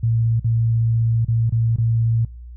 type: tone with dropouts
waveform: sine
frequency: 114.5 Hz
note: A#2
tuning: 31 cents flat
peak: -15 dBFS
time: 0.03-2.25 s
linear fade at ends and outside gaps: 5 ms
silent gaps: 0.397-0.444 / 1.249-1.283 / 1.496-1.522 / 1.762-1.783 s
effects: noise-tail reverb RT60 0.4 s tail -25 dB re dry + added 60 Hz sine -34 dBFS peak until 2.56 s